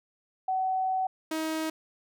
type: tone pair in turn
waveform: sine / sawtooth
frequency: 754 / 317 Hz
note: F#5 / D#4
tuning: +32 / +32 cents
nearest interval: octave + minor third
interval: 1500 cents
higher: first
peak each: -25 dBFS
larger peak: neither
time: 0.48-1.07 / 1.31-1.7 s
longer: first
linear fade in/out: 5 ms
effects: none